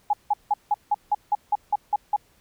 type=tone bursts; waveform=sine; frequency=830.6 Hz; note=G#5; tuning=in tune; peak=-17 dBFS; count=11; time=0.1-2.163 s; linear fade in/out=5 ms; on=33 ms; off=170 ms; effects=pink hiss -61 dBFS RMS until 2.4 s